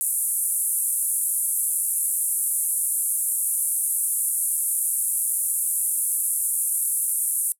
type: band-pass noise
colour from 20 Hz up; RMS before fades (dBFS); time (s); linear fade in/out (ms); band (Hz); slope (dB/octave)
pink; -24; 0.01-7.52; 0; 9000 to 12000; 48
effects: noise-tail reverb RT60 0.1 s tail -21 dB re dry